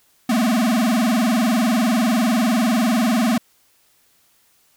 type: tone with vibrato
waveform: square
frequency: 230 Hz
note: A#3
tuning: 23 cents flat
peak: -16 dBFS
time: 0.29-3.38 s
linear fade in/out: 5 ms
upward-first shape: sine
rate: 20 Hz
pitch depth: 200 cents each way
effects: white hiss -59 dBFS RMS until 4.76 s